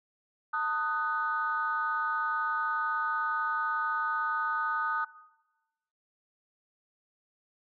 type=chord; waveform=sine; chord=D# diminished; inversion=second; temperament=just; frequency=896 / 1244.5 / 1493.4 Hz; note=A5 / D#6 / F#6; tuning=+31 / 0 / +16 cents; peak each=-34 / -30 / -32 dBFS; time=0.53-5.05 s; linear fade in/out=10 ms; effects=noise-tail reverb RT60 1.0 s tail -18 dB re dry + tanh soft clip ceiling -18 dBFS